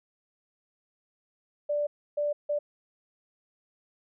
sine tone bursts at uneven times, 587.3 Hz, D5, in tune, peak -25 dBFS, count 3, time 1.69-1.87 / 2.17-2.33 / 2.49-2.59 s, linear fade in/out 10 ms, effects none

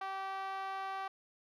5% pulse tone with band-pass filter, 386.4 Hz, G4, 25 cents flat, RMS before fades -40 dBFS, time 0.01-1.08 s, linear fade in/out 5 ms, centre 920 Hz, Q 5.3, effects none

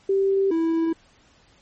sine / triangle tone pair in turn, 390 / 327.9 Hz, G4 / E4, -9 / -9 cents, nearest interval minor third, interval 300 cents, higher first, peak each -17 dBFS, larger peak neither, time 0.09-0.51 / 0.51-0.93 s, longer neither, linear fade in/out 5 ms, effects pink hiss -57 dBFS RMS until 1.61 s + MP3 32 kbps

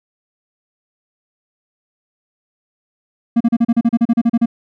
triangle tone bursts, 233.1 Hz, A#3, in tune, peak -7 dBFS, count 14, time 3.36-4.459 s, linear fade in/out 10 ms, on 46 ms, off 35 ms, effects none

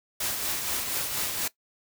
white noise with tremolo, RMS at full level -28 dBFS, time 0.2-1.48 s, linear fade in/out 5 ms, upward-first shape triangle, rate 4.2 Hz, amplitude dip 45%, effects noise-tail reverb RT60 0.1 s tail -18 dB re dry

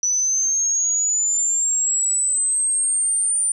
sine linear sweep, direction up, 5920 to 9180 Hz, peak -17 dBFS, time 0.03-3.52 s, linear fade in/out 2 ms, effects 9-bit

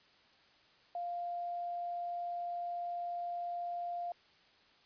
sine tone, 698.5 Hz, F5, in tune, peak -36 dBFS, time 0.95-4.12 s, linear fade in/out 2 ms, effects white hiss -65 dBFS RMS until 4.85 s + resampled to 11025 Hz

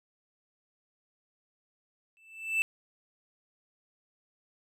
triangle tone with exponential growth, 2648 Hz, E7, 7 cents sharp, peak -20 dBFS, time 2.17-2.62 s, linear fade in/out 0 ms, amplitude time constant 96 ms, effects none

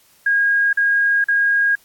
sine tone bursts, 1632 Hz, G#6, 31 cents flat, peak -13 dBFS, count 3, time 0.26-1.754 s, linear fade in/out 5 ms, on 470 ms, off 42 ms, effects white hiss -54 dBFS RMS until 1.84 s + AAC 64 kbps

